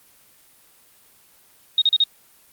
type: tone bursts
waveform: sine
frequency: 3729 Hz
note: A#7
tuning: in tune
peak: -13 dBFS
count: 4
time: 1.78-2.038 s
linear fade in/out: 2 ms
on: 36 ms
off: 38 ms
effects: white hiss -54 dBFS RMS until 2.52 s + Opus 24 kbps